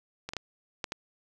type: clicks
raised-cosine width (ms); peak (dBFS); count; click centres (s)
0.2; -19 / -19 / -15 / -14 / -16; 5; 0.29 / 0.335 / 0.367 / 0.842 / 0.921
effects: none